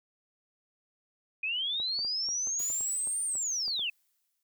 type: linear two-way sweep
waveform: sine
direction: up then down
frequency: 2458 to 9060 to 2528 Hz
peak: -29 dBFS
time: 1.43-3.9 s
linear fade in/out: 5 ms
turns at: 3.24 s
type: clicks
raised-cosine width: 1 ms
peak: -35 dBFS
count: 12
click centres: 1.8 / 1.991 / 2.049 / 2.288 / 2.472 / 2.603 / 2.702 / 2.808 / 3.073 / 3.354 / 3.68 / 3.794 s
type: noise with exponential decay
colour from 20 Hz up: blue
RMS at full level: -41 dBFS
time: 2.59-4.43 s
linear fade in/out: 2 ms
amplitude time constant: 400 ms
effects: none